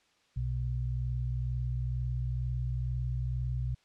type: tone pair together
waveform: sine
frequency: 62.26 / 124.4 Hz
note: B1 / B2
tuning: +15 / +13 cents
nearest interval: octave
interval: 1198 cents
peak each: -33 / -32 dBFS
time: 0.36-3.75 s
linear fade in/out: 10 ms
effects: white hiss -68 dBFS RMS until 3.84 s + low-pass 5000 Hz 12 dB/octave